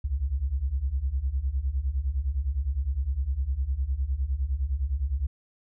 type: beating tone pair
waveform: sine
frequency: 61.7 / 71.5 Hz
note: B1 / D2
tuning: -1 / -46 cents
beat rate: 9.8 Hz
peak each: -28 / -26 dBFS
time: 0.04-5.27 s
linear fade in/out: 10 ms
effects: tanh soft clip ceiling -18 dBFS